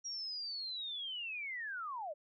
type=linear sweep; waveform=sine; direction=down; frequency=5700 to 555 Hz; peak=-39 dBFS; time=0.04-2.14 s; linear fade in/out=20 ms; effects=none